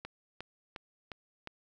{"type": "click train", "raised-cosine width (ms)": 0.3, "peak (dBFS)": -25, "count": 5, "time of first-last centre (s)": [0.05, 1.473], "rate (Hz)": 2.81, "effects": []}